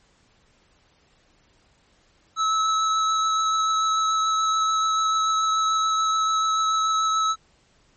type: tone with vibrato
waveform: square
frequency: 1300 Hz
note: E6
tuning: 24 cents flat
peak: -20 dBFS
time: 2.36-7.36 s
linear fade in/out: 50 ms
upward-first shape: sine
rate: 6.9 Hz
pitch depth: 10 cents each way
effects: pink hiss -61 dBFS RMS until 7.96 s + MP3 32 kbps